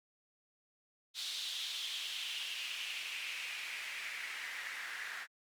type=noise with band-pass filter sweep; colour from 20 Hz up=white; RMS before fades=-42 dBFS; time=1.14-5.27 s; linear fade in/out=50 ms; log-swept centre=3800 to 1700 Hz; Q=3.6; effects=Opus 48 kbps